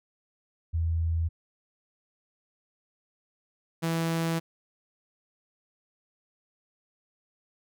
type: tone pair in turn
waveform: sine / sawtooth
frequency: 82.41 / 164.82 Hz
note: E2 / E3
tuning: 0 / 0 cents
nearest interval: octave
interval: 1200 cents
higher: second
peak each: -24 / -22 dBFS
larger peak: second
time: 0.73-1.29 / 3.82-4.4 s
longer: second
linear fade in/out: 20 ms
effects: none